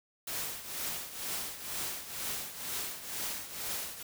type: noise with tremolo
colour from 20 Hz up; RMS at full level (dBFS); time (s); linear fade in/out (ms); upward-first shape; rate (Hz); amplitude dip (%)
white; -35; 0.27-4.03; 5; triangle; 2.1; 75
effects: none